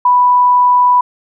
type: tone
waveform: sine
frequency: 987.8 Hz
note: B5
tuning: in tune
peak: -6 dBFS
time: 0.05-1.01 s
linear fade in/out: 5 ms
effects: none